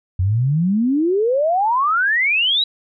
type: exponential sweep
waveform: sine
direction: up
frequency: 87.31 to 3959 Hz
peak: -14 dBFS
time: 0.19-2.64 s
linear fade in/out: 5 ms
effects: none